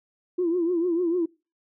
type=tone with vibrato; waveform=sine; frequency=345.4 Hz; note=F4; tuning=19 cents flat; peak=-20 dBFS; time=0.38-1.26 s; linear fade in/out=10 ms; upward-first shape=triangle; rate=6.7 Hz; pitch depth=120 cents each way; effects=noise-tail reverb RT60 0.3 s tail -24 dB re dry + tanh soft clip ceiling -16 dBFS